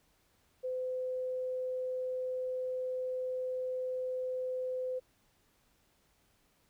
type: tone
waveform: sine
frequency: 510 Hz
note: C5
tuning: 44 cents flat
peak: -33 dBFS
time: 0.63-5 s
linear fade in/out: 20 ms
effects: pink hiss -71 dBFS RMS until 6.69 s